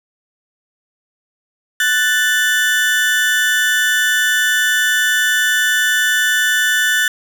35% pulse tone pair together, 1490 / 1760 Hz, F#6 / A6, +12 / 0 cents, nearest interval minor third, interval 288 cents, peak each -15 / -13 dBFS, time 1.8-7.08 s, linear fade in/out 2 ms, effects none

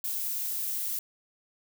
violet noise, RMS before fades -32 dBFS, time 0.04-0.99 s, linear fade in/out 2 ms, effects none

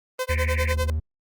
sawtooth tone with tremolo, 512 Hz, C5, 38 cents flat, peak -19 dBFS, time 0.19-0.9 s, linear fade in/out 2 ms, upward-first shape sine, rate 10 Hz, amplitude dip 100%
white band-pass noise, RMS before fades -32 dBFS, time 0.29-0.73 s, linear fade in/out 0 ms, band 1800 to 2400 Hz, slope 96 dB/octave
triangle tone with vibrato, 77.78 Hz, D#2, in tune, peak -20 dBFS, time 0.29-1 s, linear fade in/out 10 ms, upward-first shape triangle, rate 12 Hz, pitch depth 32 cents each way
effects Opus 32 kbps

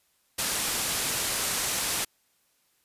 white low-pass noise, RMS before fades -29 dBFS, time 0.38-2.05 s, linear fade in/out 10 ms, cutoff 12000 Hz, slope 24 dB/octave, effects white hiss -69 dBFS RMS until 2.84 s + resampled to 32000 Hz

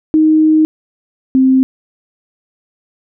sine tone pair in turn, 312.2 / 262 Hz, D#4 / C4, +6 / +2 cents, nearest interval minor third, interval 304 cents, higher first, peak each -6 dBFS, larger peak neither, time 0.14-0.65 / 1.35-1.63 s, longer first, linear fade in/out 0 ms, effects none

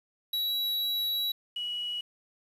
square / sine tone pair in turn, 3901 / 2922 Hz, B7 / F#7, -22 / -22 cents, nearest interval perfect fourth, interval 500 cents, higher first, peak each -28 / -31 dBFS, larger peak first, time 0.33-1.32 / 1.56-2.01 s, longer first, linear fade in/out 5 ms, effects resampled to 32000 Hz + 9-bit

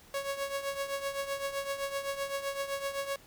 sawtooth tone with tremolo, 554.4 Hz, C#5, in tune, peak -26 dBFS, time 0.14-3.16 s, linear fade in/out 2 ms, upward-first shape triangle, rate 7.8 Hz, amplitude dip 75%, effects pink hiss -57 dBFS RMS until 3.26 s

